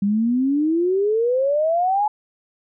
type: exponential sweep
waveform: sine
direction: up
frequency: 196 to 859 Hz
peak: -16 dBFS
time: 0.02-2.08 s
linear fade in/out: 5 ms
effects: none